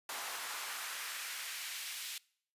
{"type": "noise with high-pass filter sweep", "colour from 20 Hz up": "pink", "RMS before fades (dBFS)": -42, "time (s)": [0.09, 2.18], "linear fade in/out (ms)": 2, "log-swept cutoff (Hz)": [860, 2800], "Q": 1.1, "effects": ["noise-tail reverb RT60 0.6 s tail -24 dB re dry", "resampled to 32000 Hz"]}